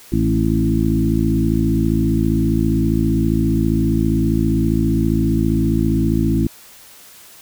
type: harmonic tone with a mistuned harmonic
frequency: 55 Hz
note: A1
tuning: in tune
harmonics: 1 / 2 / 3 / 4 / 5 / 6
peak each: -21 / -21 / -21 / -21 / -21 / -21 dBFS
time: 0.12-6.47 s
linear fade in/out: 5 ms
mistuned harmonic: 4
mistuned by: +22 cents
effects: white hiss -43 dBFS RMS until 7.41 s